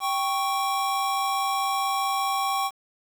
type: tone pair together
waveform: square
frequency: 784 / 1108.7 Hz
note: G5 / C#6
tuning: 0 / 0 cents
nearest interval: tritone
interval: 600 cents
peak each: -27 dBFS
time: 0-2.71 s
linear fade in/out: 50 ms
effects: 8-bit